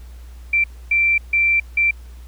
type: tone bursts at uneven times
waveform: sine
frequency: 2349 Hz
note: D7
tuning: in tune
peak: -13 dBFS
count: 4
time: 0.53-0.64 / 0.91-1.18 / 1.33-1.6 / 1.77-1.91 s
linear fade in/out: 5 ms
effects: added 60 Hz sine -35 dBFS peak until 2.27 s + pink hiss -52 dBFS RMS until 2.27 s